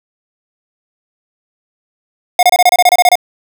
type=tone bursts; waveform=square; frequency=719 Hz; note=F#5; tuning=50 cents flat; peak=-5 dBFS; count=12; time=2.39-3.155 s; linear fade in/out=2 ms; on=39 ms; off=27 ms; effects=none